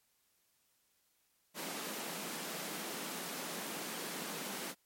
pink high-pass noise, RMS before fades -42 dBFS, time 1.54-4.75 s, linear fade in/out 50 ms, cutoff 170 Hz, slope 48 dB/octave, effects white hiss -75 dBFS RMS until 4.85 s + MP3 64 kbps

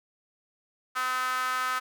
sawtooth tone with high-pass filter, 255.3 Hz, C4, 42 cents flat, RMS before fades -29 dBFS, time 0.95-1.8 s, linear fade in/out 20 ms, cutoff 1300 Hz, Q 5, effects none

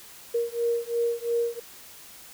sine beating tone pair, 468.3 / 471.2 Hz, A#4 / A#4, +8 / +19 cents, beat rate 2.9 Hz, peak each -27 dBFS, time 0.34-1.6 s, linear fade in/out 10 ms, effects white hiss -47 dBFS RMS until 2.33 s

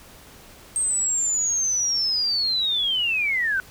sine linear sweep, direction down, 8420 to 1480 Hz, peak -20 dBFS, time 0.76-3.6 s, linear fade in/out 0 ms, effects pink hiss -47 dBFS RMS until 3.7 s

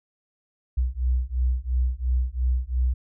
sine beating tone pair, 61.2 / 64.1 Hz, B1 / C2, -15 / -35 cents, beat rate 2.9 Hz, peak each -24 dBFS, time 0.77-2.94 s, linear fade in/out 10 ms, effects none

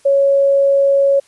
sine tone, 554.4 Hz, C#5, in tune, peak -9 dBFS, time 0.05-1.2 s, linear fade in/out 10 ms, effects white hiss -52 dBFS RMS until 1.27 s + resampled to 24000 Hz

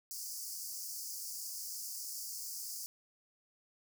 pink high-pass noise, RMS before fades -43 dBFS, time 0.11-2.86 s, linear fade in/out 0 ms, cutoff 4700 Hz, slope 96 dB/octave, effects none

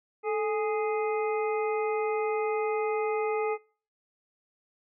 harmonic tone with a mistuned harmonic, 415.3 Hz, G#4, in tune, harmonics 1 / 2 / 3 / 5 / 6, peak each -27 / -33 / -37 / -41 / -43 dBFS, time 0.23-3.58 s, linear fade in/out 50 ms, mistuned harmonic 1, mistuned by +81 cents, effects noise-tail reverb RT60 0.4 s tail -24 dB re dry

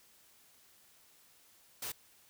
white noise, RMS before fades -40 dBFS, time 1.82-1.92 s, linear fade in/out 5 ms, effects white hiss -64 dBFS RMS until 2.29 s

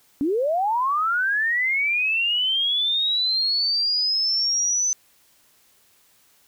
sine linear sweep, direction up, 263.6 to 6100 Hz, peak -19 dBFS, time 0.21-4.93 s, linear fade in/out 0 ms, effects white hiss -59 dBFS RMS until 6.47 s

